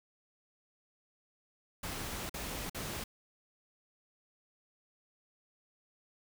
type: noise with dropouts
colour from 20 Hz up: pink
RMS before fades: -40 dBFS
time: 1.83-3.04 s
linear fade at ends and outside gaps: 5 ms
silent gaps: 2.295-2.34 / 2.697-2.746 s
effects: none